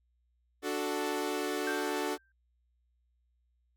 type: chord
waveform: sawtooth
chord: D major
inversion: none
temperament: equal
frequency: 293.7 / 370 / 440 Hz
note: D4 / F#4 / A4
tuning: 0 / 0 / 0 cents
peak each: -32 dBFS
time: 0.62-2.18 s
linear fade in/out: 50 ms
type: tone with exponential decay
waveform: sine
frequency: 1568 Hz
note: G6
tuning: in tune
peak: -32 dBFS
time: 1.67-2.32 s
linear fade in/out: 2 ms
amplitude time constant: 140 ms
effects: added 60 Hz sine -70 dBFS peak until 3.76 s